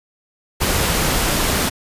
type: noise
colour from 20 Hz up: pink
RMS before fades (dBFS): -18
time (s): 0.6-1.7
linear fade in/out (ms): 20
effects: resampled to 32000 Hz